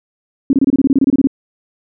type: tone bursts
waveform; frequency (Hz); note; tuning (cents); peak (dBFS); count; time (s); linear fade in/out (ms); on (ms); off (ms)
sine; 271.8; C#4; -34; -7; 14; 0.5-1.272; 2; 31; 26
effects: none